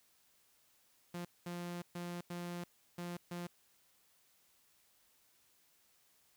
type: tone bursts at uneven times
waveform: sawtooth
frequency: 174.61 Hz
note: F3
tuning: in tune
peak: -37 dBFS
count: 6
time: 1.14-1.25 / 1.46-1.82 / 1.95-2.21 / 2.3-2.64 / 2.98-3.17 / 3.31-3.47 s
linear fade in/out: 5 ms
effects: white hiss -71 dBFS RMS until 6.36 s